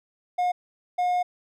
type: tone bursts at uneven times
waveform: triangle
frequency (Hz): 718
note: F5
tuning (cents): +48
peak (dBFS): -19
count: 2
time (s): 0.38-0.52 / 0.98-1.23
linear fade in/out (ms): 10
effects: none